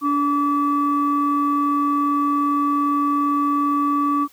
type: tone pair together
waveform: sine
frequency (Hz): 288.6 / 1151.1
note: D4 / D6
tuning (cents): -30 / -35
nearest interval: 2 octaves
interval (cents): 2395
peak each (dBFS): -19 / -18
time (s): 0.01-4.28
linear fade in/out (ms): 50
effects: tanh soft clip ceiling -10 dBFS + white hiss -53 dBFS RMS until 4.32 s